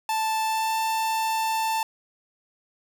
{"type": "tone with pitch glide", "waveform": "45% pulse", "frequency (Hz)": [880, 887.7], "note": ["A5", "A5"], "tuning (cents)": [0, 15], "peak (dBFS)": -23, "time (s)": [0.09, 1.83], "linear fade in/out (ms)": 2, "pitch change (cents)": 15, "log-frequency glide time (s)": [0.45, 0.77], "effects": []}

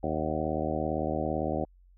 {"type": "harmonic tone with a mistuned harmonic", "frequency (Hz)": 77.78, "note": "D#2", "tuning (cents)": 0, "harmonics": [1, 2, 3, 4, 5, 6, 7, 8, 9, 10], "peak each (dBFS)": [-37, -37, -36, -35, -37, -40, -35, -36, -40, -37], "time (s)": [0.03, 1.65], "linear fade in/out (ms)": 5, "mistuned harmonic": 10, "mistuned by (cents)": -59, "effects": ["added 45 Hz sine -55 dBFS peak until 1.97 s"]}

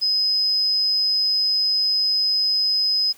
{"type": "tone", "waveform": "sine", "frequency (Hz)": 5050, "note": "D#8", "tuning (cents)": 25, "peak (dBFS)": -17, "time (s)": [0.01, 3.13], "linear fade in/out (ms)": 20, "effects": ["white hiss -50 dBFS RMS until 3.17 s"]}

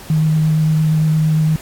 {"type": "tone with vibrato", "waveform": "sine", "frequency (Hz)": 156.3, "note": "D#3", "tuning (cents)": 8, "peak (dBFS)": -11, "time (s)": [0.1, 1.56], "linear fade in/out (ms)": 2, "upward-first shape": "sine", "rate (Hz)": 8.7, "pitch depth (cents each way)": 12, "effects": ["pink hiss -36 dBFS RMS until 1.61 s", "AAC 64 kbps"]}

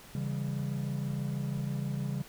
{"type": "chord", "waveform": "triangle", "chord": "C# diminished", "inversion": "none", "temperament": "equal with one note detuned", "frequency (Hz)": [138.59, 164.81, 198.28], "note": ["C#3", "E3", "G3"], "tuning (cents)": [0, 0, 20], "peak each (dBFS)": [-31, -37, -35], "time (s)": [0.15, 2.22], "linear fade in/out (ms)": 2, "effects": ["pink hiss -52 dBFS RMS until 2.28 s"]}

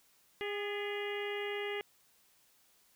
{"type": "harmonic tone with a mistuned harmonic", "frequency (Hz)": 408.8, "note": "G#4", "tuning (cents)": -27, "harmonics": [1, 2, 3, 4, 5, 6, 7, 8], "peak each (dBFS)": [-37, -46, -50, -48, -42, -49, -46, -53], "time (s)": [0.41, 1.81], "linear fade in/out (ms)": 0, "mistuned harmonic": 4, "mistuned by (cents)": 67, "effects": ["white hiss -68 dBFS RMS until 2.95 s"]}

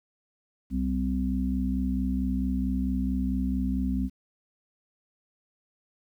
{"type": "harmonic tone", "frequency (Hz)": 64.5, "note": "C2", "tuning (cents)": -24, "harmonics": [1, 3, 4], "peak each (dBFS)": [-29, -29, -29], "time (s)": [0.7, 4.1], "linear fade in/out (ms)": 50, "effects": ["10-bit"]}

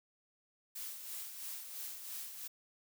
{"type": "noise with tremolo", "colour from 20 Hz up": "blue", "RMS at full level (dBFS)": -43, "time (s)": [0.75, 2.48], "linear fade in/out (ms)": 10, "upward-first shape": "sine", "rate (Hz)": 3, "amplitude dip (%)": 50, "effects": []}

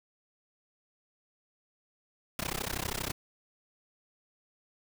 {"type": "noise with amplitude modulation", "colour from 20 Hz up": "pink", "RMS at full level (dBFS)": -31, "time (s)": [2.39, 3.12], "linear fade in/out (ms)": 0, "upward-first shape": "sine", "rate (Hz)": 32.5, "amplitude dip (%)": 100, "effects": []}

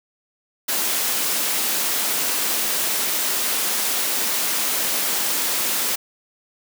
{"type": "high-pass noise", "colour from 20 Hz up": "white", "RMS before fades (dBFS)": -22, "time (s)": [0.68, 5.96], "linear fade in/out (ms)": 10, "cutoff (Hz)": 190, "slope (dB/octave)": 24, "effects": []}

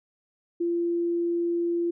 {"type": "tone", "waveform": "sine", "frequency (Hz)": 342.7, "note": "F4", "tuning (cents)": -33, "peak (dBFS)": -23, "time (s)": [0.6, 1.91], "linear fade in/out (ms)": 10, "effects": []}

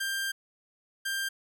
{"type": "tone pair in turn", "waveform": "sawtooth", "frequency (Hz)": [1587, 1587], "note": ["G6", "G6"], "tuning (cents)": [21, 21], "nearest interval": "unison", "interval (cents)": 0, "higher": "neither", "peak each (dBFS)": -26, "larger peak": "neither", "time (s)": [[0, 0.32], [1.05, 1.29]], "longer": "first", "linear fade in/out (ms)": 10, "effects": []}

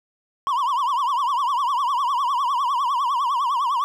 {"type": "tone with vibrato", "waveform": "triangle", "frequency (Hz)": 1043, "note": "C6", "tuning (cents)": -6, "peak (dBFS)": -17, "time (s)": [0.47, 3.84], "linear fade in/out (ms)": 0, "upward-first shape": "triangle", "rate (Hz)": 9.9, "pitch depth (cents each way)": 220, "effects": []}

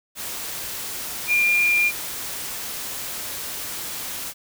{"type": "tone in noise", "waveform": "sine", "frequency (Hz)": 2401, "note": "D7", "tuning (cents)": 38, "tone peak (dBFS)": -16, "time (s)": [1.27, 1.92], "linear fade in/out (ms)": 50, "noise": "white", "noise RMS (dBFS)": -31, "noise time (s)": [0.15, 4.34], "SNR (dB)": 12, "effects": []}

